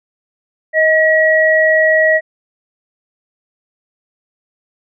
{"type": "tone pair together", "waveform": "sine", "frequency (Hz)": [630, 1914.2], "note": ["D#5", "A#6"], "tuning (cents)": [21, 45], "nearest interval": "octave + perfect fifth", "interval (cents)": 1924, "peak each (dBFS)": -11, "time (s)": [0.73, 2.21], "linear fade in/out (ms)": 50, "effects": []}